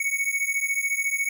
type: beating tone pair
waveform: square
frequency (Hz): 2217 / 2231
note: C#7 / C#7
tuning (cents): 0 / +11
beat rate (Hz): 14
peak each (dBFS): -27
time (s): 0-1.29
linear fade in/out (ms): 5
effects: none